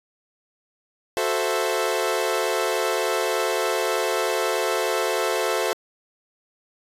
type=chord; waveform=sawtooth; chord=F# half-diminished seventh; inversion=none; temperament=equal with one note detuned; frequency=370 / 440 / 523.3 / 661.9 Hz; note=F#4 / A4 / C5 / E5; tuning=0 / 0 / 0 / +7 cents; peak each=-24 / -22 / -23 / -24 dBFS; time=1.17-5.73 s; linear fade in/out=0 ms; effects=resampled to 32000 Hz